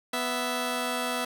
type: tone pair together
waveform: 10% pulse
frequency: 247.2 / 659.3 Hz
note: B3 / E5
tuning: +2 / 0 cents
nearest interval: octave + perfect fourth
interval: 1698 cents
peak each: -22 dBFS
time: 0.13-1.25 s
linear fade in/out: 5 ms
effects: none